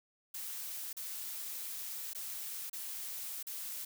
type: noise with dropouts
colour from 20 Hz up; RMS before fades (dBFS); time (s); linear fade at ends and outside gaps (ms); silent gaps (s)
blue; -42; 0.34-3.85; 5; 0.93-0.967 / 2.134-2.148 / 2.698-2.73 / 3.429-3.468
effects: none